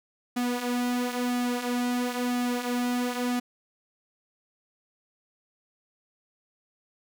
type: tone with flanger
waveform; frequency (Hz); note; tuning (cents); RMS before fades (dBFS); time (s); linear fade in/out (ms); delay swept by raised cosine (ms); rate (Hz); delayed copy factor
sawtooth; 245.4; B3; -11; -28; 0.36-3.4; 10; 1.9 to 6.4; 0.99; -0.6
effects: none